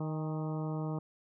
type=harmonic tone with a mistuned harmonic; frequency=155.56 Hz; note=D#3; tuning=in tune; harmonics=1 / 2 / 3 / 4 / 5 / 6 / 7 / 8; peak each=-34 / -40 / -44 / -46 / -48 / -50 / -51 / -52 dBFS; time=0-0.99 s; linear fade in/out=5 ms; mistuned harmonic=5; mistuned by=+45 cents; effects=none